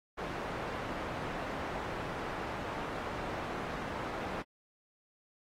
white low-pass noise, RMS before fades -39 dBFS, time 0.17-4.43 s, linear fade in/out 20 ms, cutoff 1100 Hz, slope 12 dB/octave, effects AAC 48 kbps

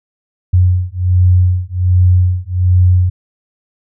sine beating tone pair, 90 / 91.3 Hz, F#2 / F#2, -47 / -23 cents, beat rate 1.3 Hz, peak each -11 dBFS, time 0.53-3.1 s, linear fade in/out 10 ms, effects none

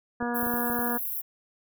harmonic tone, 239.8 Hz, A#3, 49 cents sharp, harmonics 1 / 2 / 3 / 4 / 5 / 6 / 7, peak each -30 / -34 / -35 / -36 / -39 / -39 / -37 dBFS, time 0.2-0.98 s, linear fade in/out 10 ms
clicks, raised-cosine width 2 ms, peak -25 dBFS, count 6, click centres 0.226 / 0.431 / 0.466 / 0.539 / 0.7 / 0.791 s
white high-pass noise, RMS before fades -32 dBFS, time 0.34-1.22 s, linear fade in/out 20 ms, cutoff 11000 Hz, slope 96 dB/octave
effects none

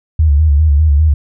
sine tone with vibrato, 74.9 Hz, D2, 35 cents sharp, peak -6 dBFS, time 0.19-1.14 s, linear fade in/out 5 ms, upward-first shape square, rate 5 Hz, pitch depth 81 cents each way, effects none

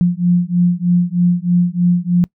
sine beating tone pair, 174.6 / 177.8 Hz, F3 / F3, 0 / +31 cents, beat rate 3.2 Hz, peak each -14 dBFS, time 0.01-2.24 s, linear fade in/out 0 ms, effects noise-tail reverb RT60 0.1 s tail -24 dB re dry

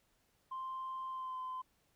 sine tone with pitch glide, 1046.5 to 1027.9 Hz, C6 to C6, 0 to -31 cents, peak -38 dBFS, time 0.51-1.62 s, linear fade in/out 10 ms, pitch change -31 cents, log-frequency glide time 1.09-1.39 s, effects tanh soft clip ceiling -36 dBFS + pink hiss -75 dBFS RMS until 1.95 s

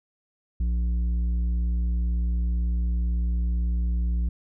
sine tone with tanh clipping, 59 Hz, A#1, 22 cents sharp, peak -23 dBFS, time 0.6-4.29 s, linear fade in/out 5 ms, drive 7 dB, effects none

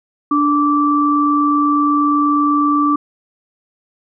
sine tone pair together, 293.2 / 1165 Hz, D4 / D6, -3 / -14 cents, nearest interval 2 octaves, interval 2389 cents, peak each -14 dBFS, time 0.31-2.96 s, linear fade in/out 5 ms, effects none

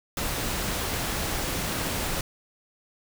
pink noise, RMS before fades -29 dBFS, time 0.17-2.21 s, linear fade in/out 2 ms, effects none

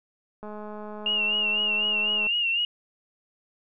click train, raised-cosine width 1 ms, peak -26 dBFS, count 389, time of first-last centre 0.43-2.269 s, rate 211 Hz
sine tone with vibrato, 2795 Hz, F7, 1 cent sharp, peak -22 dBFS, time 1.06-2.65 s, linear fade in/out 2 ms, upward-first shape sine, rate 4 Hz, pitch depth 64 cents each way
effects none

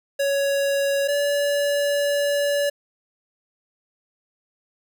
square tone pair in turn, 558 / 573 Hz, C#5 / D5, +11 / -43 cents, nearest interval unison, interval 46 cents, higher second, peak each -20 dBFS, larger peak neither, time 0.19-1.08 / 1.08-2.7 s, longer second, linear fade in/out 10 ms, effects none

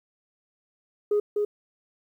sine tone with echo, 415.3 Hz, G#4, in tune, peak -18 dBFS, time 1.11-1.2 s, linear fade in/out 5 ms, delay 250 ms, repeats 1, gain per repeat -3 dB, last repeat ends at 1.45 s, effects tanh soft clip ceiling -17 dBFS + 10-bit

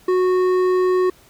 triangle tone with hard clipping, 367.4 Hz, F#4, 12 cents flat, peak -16 dBFS, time 0.08-1.1 s, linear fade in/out 5 ms, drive 12 dB, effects pink hiss -51 dBFS RMS until 1.29 s

